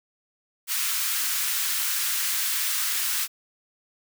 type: high-pass noise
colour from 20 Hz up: white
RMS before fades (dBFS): -26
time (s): 0.67-3.28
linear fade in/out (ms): 50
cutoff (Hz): 1200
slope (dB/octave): 24
effects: none